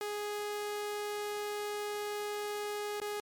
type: tone with dropouts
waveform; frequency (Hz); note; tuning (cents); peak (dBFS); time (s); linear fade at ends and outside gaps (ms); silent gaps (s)
sawtooth; 415.3; G#4; 0; -31; 0.01-3.2; 1; 3.001-3.016
effects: MP3 96 kbps